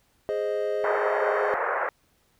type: chord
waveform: triangle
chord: Ab major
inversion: none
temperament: equal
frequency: 415.3 / 523.3 / 622.3 Hz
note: Ab4 / C5 / Eb5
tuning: 0 / 0 / 0 cents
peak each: -26 / -29 / -27 dBFS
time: 0.29-1.54 s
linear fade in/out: 0 ms
type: band-pass noise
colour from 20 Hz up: pink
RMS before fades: -27 dBFS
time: 0.84-1.89 s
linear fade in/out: 0 ms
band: 450 to 1900 Hz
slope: 48 dB/octave
effects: pink hiss -66 dBFS RMS until 2.39 s